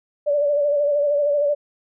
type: tone with vibrato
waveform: sine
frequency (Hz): 580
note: D5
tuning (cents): -22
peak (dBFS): -16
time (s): 0.26-1.55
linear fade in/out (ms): 20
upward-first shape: sine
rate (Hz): 13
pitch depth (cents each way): 44
effects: none